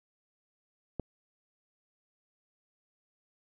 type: click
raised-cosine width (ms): 2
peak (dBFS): -20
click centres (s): 0.997
effects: none